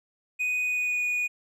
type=tone with pitch glide; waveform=triangle; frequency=2489 to 2462 Hz; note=D#7 to D#7; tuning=0 to -19 cents; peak=-23 dBFS; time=0.39-1.28 s; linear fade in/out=20 ms; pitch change=-19 cents; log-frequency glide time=0.63-1.04 s; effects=none